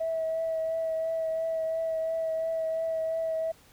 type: tone with vibrato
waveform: sine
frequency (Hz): 648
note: E5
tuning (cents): -30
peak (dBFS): -26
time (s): 0-3.52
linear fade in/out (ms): 10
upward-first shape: triangle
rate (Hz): 2.9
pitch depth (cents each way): 19
effects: tanh soft clip ceiling -22 dBFS + pink hiss -58 dBFS RMS until 3.72 s